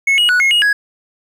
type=tone with pitch steps; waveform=triangle; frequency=2191 / 2897 / 1472 / 2160 / 2880 / 1665 Hz; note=C#7 / F#7 / F#6 / C#7 / F#7 / G#6; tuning=-21 / -37 / -9 / -45 / -47 / +4 cents; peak=-8 dBFS; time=0.07-0.73 s; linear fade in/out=5 ms; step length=110 ms; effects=8-bit